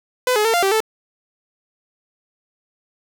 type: tone with pitch steps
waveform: sawtooth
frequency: 503 / 423.2 / 451.4 / 696 / 389 / 439.2 Hz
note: B4 / G#4 / A4 / F5 / G4 / A4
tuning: +32 / +33 / +44 / -6 / -13 / -3 cents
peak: -11 dBFS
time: 0.27-0.804 s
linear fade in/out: 2 ms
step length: 89 ms
effects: none